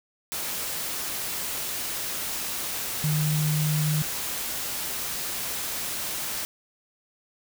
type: tone in noise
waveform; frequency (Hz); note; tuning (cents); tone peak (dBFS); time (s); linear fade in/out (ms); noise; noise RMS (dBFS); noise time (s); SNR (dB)
sine; 152.5; D#3; -34; -22; 3.04-4.02; 0; white; -31; 0.32-6.45; +6
effects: none